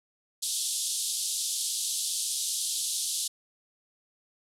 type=band-pass noise; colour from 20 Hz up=white; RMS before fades=-31 dBFS; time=0.42-3.28 s; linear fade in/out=10 ms; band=3300 to 11000 Hz; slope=48 dB/octave; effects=none